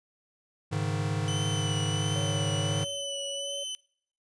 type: chord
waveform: square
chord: Ab suspended fourth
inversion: none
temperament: equal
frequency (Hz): 103.83 / 138.59 / 155.56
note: Ab2 / Db3 / Eb3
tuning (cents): 0 / 0 / 0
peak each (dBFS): -32 / -35 / -32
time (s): 0.71-2.85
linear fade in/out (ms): 20
type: tone with vibrato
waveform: sawtooth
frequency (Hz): 3001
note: F#7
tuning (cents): +24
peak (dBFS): -30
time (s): 1.28-3.75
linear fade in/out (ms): 0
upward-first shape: sine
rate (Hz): 1.4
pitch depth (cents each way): 31
type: tone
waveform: sine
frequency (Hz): 561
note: C#5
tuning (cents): +21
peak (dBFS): -37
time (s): 2.15-3.64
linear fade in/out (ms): 10
effects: noise-tail reverb RT60 0.6 s tail -25 dB re dry + resampled to 22050 Hz